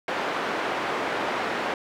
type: band-pass noise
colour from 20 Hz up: pink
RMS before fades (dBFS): -28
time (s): 0.08-1.74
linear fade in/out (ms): 2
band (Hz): 400 to 2100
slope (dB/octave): 12
effects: none